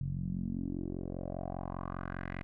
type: tone with low-pass filter sweep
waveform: 10% pulse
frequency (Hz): 44.99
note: F#1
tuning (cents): -48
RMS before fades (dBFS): -38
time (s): 0.01-2.43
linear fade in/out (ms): 0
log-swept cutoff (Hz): 130 to 2200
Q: 3.7
effects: none